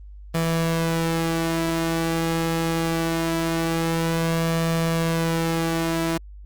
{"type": "tone with flanger", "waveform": "sawtooth", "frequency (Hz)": 164.81, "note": "E3", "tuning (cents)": 0, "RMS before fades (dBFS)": -23, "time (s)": [0.34, 6.18], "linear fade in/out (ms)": 10, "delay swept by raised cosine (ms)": [1.7, 3.7], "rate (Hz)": 0.23, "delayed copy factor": 0.5, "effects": ["added 50 Hz sine -38 dBFS peak until 6.45 s", "Opus 24 kbps"]}